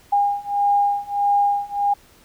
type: beating tone pair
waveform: sine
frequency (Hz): 810 / 811.6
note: G#5 / G#5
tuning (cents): -43 / -40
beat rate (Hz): 1.6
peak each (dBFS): -20 / -19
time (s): 0.12-1.94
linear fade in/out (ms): 10
effects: pink hiss -52 dBFS RMS until 2.24 s